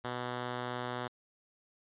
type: tone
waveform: 5% pulse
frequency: 123.47 Hz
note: B2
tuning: in tune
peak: -24 dBFS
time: 0.04-1.08 s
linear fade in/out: 10 ms
effects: resampled to 8000 Hz